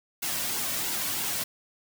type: noise with flanger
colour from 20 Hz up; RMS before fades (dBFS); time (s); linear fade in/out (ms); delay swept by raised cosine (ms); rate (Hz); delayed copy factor
white; -30; 0.22-1.44; 10; 1.6 to 2.46; 3; -0.5
effects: none